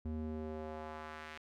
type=tone with band-pass filter sweep; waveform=square; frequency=77.78 Hz; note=D#2; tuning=in tune; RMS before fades=-43 dBFS; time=0.05-1.38 s; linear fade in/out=5 ms; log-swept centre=170 to 2200 Hz; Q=1.2; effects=none

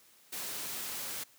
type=noise; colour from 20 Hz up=white; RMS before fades=-39 dBFS; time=0.32-1.24 s; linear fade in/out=10 ms; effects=white hiss -62 dBFS RMS until 1.38 s + high-pass 100 Hz 12 dB/octave

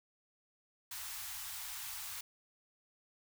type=band-stop noise; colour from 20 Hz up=white; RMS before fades=-44 dBFS; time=0.91-2.21 s; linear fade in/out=5 ms; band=110 to 770 Hz; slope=48 dB/octave; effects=none

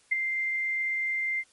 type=tone with ADSR envelope; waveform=sine; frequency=2092 Hz; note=C7; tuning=1 cent flat; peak=-19 dBFS; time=0.11-1.44 s; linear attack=14 ms; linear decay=15 ms; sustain=-7 dB; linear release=49 ms; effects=white hiss -62 dBFS RMS until 1.52 s + MP3 48 kbps

